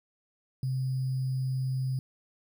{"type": "tone with sample-and-hold", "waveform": "sine", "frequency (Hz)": 130.81, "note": "C3", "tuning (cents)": 0, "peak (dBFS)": -27, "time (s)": [0.63, 1.99], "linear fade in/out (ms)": 2, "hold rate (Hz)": 4900, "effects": []}